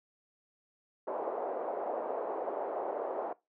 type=band-pass noise; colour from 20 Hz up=white; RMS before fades=-36 dBFS; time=1.07-3.33 s; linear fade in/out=5 ms; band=410 to 750 Hz; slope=24 dB/octave; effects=noise-tail reverb RT60 0.2 s tail -19 dB re dry